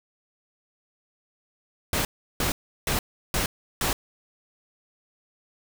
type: noise bursts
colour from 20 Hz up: pink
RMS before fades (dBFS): -25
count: 5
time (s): 1.93-3.93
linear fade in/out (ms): 2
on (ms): 120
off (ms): 350
effects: none